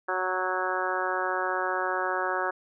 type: harmonic tone with a mistuned harmonic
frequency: 185 Hz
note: F#3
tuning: in tune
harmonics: 2 / 3 / 4 / 5 / 6 / 7 / 8 / 9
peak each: -34 / -34 / -34 / -34 / -34 / -34 / -34 / -34 dBFS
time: 0.08-2.51 s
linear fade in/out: 10 ms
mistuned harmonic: 9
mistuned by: -17 cents
effects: none